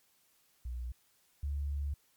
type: tone pair in turn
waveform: sine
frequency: 60.8 / 71.35 Hz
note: B1 / D2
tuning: -26 / -49 cents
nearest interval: minor third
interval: 277 cents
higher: second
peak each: -36 / -32 dBFS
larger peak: second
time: 0.65-0.92 / 1.43-1.94 s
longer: second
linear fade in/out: 5 ms
effects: white hiss -70 dBFS RMS until 2.16 s + MP3 96 kbps